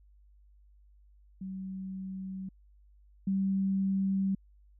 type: tone pair in turn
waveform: sine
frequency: 190 / 193.54 Hz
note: F#3 / G3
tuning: +46 / -22 cents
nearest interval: unison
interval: 32 cents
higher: second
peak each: -36 / -26 dBFS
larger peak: second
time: 1.41-2.49 / 3.27-4.35 s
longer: neither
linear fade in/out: 5 ms
effects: added 50 Hz sine -57 dBFS peak until 4.79 s